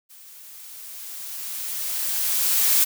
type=noise with level ramp; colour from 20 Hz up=blue; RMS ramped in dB=-47 to -17 dBFS; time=0.09-2.85 s; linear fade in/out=20 ms; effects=none

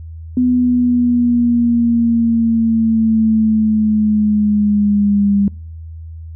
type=exponential sweep; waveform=sine; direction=down; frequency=250.5 to 200 Hz; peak=-10 dBFS; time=0.37-5.48 s; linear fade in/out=2 ms; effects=noise-tail reverb RT60 0.5 s tail -26 dB re dry + added 81 Hz sine -28 dBFS peak until 6.35 s

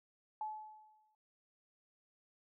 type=tone with exponential decay; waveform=sine; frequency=860 Hz; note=A5; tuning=40 cents flat; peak=-36 dBFS; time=0.41-1.15 s; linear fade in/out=2 ms; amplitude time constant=160 ms; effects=none

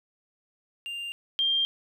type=tone pair in turn; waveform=triangle / sine; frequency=2794 / 3189 Hz; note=F7 / G7; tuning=0 / +29 cents; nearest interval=major second; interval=229 cents; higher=second; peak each=-31 / -22 dBFS; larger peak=second; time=0.86-1.12 / 1.39-1.65 s; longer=neither; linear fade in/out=0 ms; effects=none

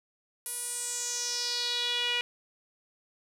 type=tone with band-pass filter sweep; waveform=sawtooth; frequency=484.2 Hz; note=B4; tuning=34 cents flat; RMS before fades=-32 dBFS; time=0.46-2.21 s; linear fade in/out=0 ms; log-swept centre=11000 to 2700 Hz; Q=4.2; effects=none

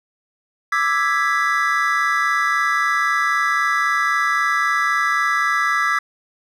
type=chord; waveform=triangle; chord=E dominant seventh; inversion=third; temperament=equal; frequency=1174.7 / 1318.5 / 1661.2 / 1975.5 Hz; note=D6 / E6 / G#6 / B6; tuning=0 / 0 / 0 / 0 cents; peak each=-20 dBFS; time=0.72-5.99 s; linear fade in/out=5 ms; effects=none

